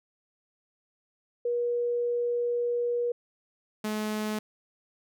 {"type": "tone pair in turn", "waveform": ["sine", "sawtooth"], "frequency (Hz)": [480, 213.8], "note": ["B4", "A3"], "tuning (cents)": [-49, -49], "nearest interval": "octave + major second", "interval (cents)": 1400, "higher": "first", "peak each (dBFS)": -25, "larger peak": "neither", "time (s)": [[1.45, 3.12], [3.84, 4.39]], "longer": "first", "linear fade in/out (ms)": 5, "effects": []}